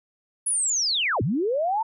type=linear two-way sweep; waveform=sine; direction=down then up; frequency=10460 to 92.5 to 921 Hz; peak=-21 dBFS; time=0.46-1.83 s; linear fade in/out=10 ms; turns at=1.22 s; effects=none